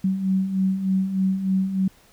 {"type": "beating tone pair", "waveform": "sine", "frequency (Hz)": [187.6, 190.9], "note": ["F#3", "G3"], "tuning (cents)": [24, -46], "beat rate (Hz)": 3.3, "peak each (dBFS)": [-27, -20], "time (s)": [0.04, 1.88], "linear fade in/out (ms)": 5, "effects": ["pink hiss -55 dBFS RMS until 2.12 s"]}